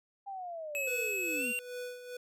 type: linear sweep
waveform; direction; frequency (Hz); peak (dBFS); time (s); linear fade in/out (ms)
sine; down; 806 to 220; -38; 0.26-1.53; 20
type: tone with pitch glide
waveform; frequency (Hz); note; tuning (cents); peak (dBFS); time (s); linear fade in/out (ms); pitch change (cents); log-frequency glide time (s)
square; 2576 to 2761; E7 to F7; -41 to -20; -33; 0.75-1.59; 0; +121; 1.35-1.47
type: tone with tremolo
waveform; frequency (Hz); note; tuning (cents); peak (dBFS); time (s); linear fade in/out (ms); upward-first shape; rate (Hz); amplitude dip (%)
square; 493.9; B4; 0; -38; 0.87-2.17; 5; sine; 2.4; 65
effects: none